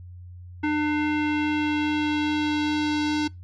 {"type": "tone with low-pass filter sweep", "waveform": "square", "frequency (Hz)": 300.4, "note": "D4", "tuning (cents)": 39, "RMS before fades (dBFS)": -24, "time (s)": [0.63, 3.28], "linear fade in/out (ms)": 10, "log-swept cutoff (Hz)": [2100, 4800], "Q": 2, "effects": ["noise-tail reverb RT60 0.2 s tail -24 dB re dry", "added 89 Hz sine -39 dBFS peak until 3.43 s"]}